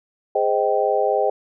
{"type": "chord", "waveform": "sine", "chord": "Ab major seventh", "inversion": "none", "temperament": "just", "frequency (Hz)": [415.3, 519.1, 623, 778.7], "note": ["Ab4", "C5", "Eb5", "G5"], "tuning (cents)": [0, -14, 2, -12], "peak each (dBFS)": -22, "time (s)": [0.35, 1.3], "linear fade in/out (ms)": 5, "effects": []}